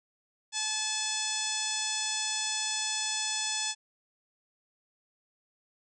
harmonic tone, 863 Hz, A5, 34 cents flat, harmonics 1 / 2 / 3 / 4 / 5 / 6 / 7 / 8 / 9 / 10, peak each -41 / -41 / -40 / -36 / -41 / -37 / -39 / -38 / -38 / -41 dBFS, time 0.52-3.75 s, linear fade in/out 50 ms, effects none

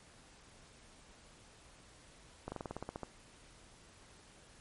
slowing click train, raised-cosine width 1 ms, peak -26 dBFS, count 11, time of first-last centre 2.48-3.033 s, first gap 40 ms, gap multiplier 1.07, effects pink hiss -60 dBFS RMS until 4.6 s + MP3 48 kbps

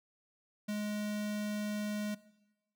square tone with notch filter, 209.2 Hz, G#3, 13 cents sharp, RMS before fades -36 dBFS, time 0.68-2.15 s, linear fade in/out 10 ms, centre 910 Hz, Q 1.8, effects noise-tail reverb RT60 1.0 s tail -19 dB re dry

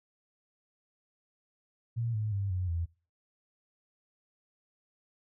sine tone with pitch steps, 116.54 / 107.49 / 99.14 / 91.44 / 84.33 Hz, A#2 / A2 / G2 / F#2 / E2, 0 / -40 / +20 / -20 / +40 cents, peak -29 dBFS, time 1.96-2.86 s, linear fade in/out 20 ms, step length 180 ms, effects noise-tail reverb RT60 0.4 s tail -24 dB re dry

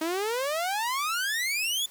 sawtooth exponential sweep, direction up, 310.6 to 3524 Hz, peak -23 dBFS, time 0.01-1.86 s, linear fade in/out 5 ms, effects white hiss -52 dBFS RMS until 1.9 s

